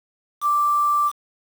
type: tone with quantisation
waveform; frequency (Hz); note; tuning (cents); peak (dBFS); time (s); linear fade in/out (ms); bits
sine; 1174.7; D6; 0; -16; 0.41-1.12; 50; 6
effects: none